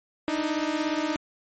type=beating tone pair; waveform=sawtooth; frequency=299.5 / 316.5 Hz; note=D4 / D#4; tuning=+34 / +30 cents; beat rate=17 Hz; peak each=-24 dBFS; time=0.28-1.16 s; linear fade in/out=0 ms; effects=low-pass 6000 Hz 12 dB/octave + MP3 32 kbps